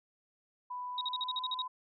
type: tone with pitch glide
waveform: sine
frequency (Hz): 992 to 1011.1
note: B5 to B5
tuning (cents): +7 to +40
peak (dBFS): -37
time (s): 0.7-1.68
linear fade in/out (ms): 10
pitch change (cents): +33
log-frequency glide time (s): 0.91-1.44
type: tone bursts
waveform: sine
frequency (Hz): 3791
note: A#7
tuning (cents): +28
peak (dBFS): -32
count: 9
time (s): 0.98-1.619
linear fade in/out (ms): 2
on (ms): 31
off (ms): 45
effects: none